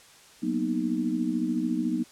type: chord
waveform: sine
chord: B major seventh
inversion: second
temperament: equal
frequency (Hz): 185 / 233.1 / 246.9 / 311.1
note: F#3 / A#3 / B3 / D#4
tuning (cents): 0 / 0 / 0 / 0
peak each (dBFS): -33 / -31 / -29 / -29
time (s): 0.42-2.04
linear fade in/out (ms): 20
effects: white hiss -53 dBFS RMS until 2.11 s + low-pass 9000 Hz 12 dB/octave